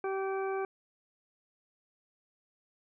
harmonic tone, 386.4 Hz, G4, 25 cents flat, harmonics 1 / 2 / 3 / 4 / 6, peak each -32 / -38 / -42 / -44 / -48 dBFS, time 0.04-0.65 s, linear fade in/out 2 ms, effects none

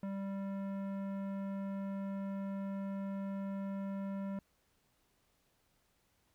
sine tone with tanh clipping, 196 Hz, G3, in tune, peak -39 dBFS, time 0.03-4.39 s, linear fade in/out 2 ms, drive 15 dB, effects pink hiss -75 dBFS RMS until 6.34 s

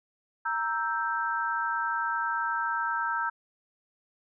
sine chord, E diminished, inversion second, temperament equal, 932.3 / 1318.5 / 1568 Hz, Bb5 / E6 / G6, 0 / 0 / 0 cents, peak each -31 dBFS, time 0.45-3.3 s, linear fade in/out 10 ms, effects none

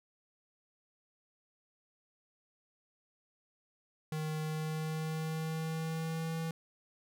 square tone with pitch glide, 155.56 to 163.01 Hz, D#3 to E3, 0 to -19 cents, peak -35 dBFS, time 4.12-6.51 s, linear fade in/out 2 ms, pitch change +81 cents, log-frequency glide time 4.42-6.39 s, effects none

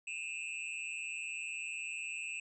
square tone with amplitude modulation, 2612 Hz, E7, 17 cents flat, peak -35 dBFS, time 0.07-2.4 s, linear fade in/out 5 ms, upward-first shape sine, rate 160 Hz, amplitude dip 100%, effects resampled to 24000 Hz

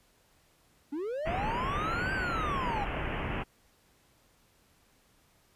triangle linear two-way sweep, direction up then down, 270.8 to 1581 to 772 Hz, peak -30 dBFS, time 0.92-2.85 s, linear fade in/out 10 ms, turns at 2.13 s
pink low-pass noise, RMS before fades -34 dBFS, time 1.25-3.44 s, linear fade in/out 20 ms, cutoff 3000 Hz, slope 96 dB/octave
effects pink hiss -66 dBFS RMS until 5.55 s + resampled to 32000 Hz

